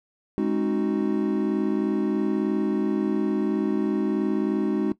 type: chord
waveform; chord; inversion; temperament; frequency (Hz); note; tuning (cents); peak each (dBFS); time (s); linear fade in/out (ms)
triangle; Ab dominant seventh; none; equal with one note detuned; 207.7 / 268.1 / 311.1 / 370; Ab3 / C4 / Eb4 / Gb4; 0 / +42 / 0 / 0; -24 / -27 / -24 / -25; 0.38-4.92; 0
effects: noise-tail reverb RT60 0.1 s tail -17 dB re dry